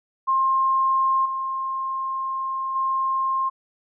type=tone with level steps; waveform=sine; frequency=1062 Hz; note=C6; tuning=25 cents sharp; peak=-17 / -24 / -20 dBFS; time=0.27-3.5 s; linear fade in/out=20 ms; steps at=1.25 / 2.75 s; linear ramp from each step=10 ms; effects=none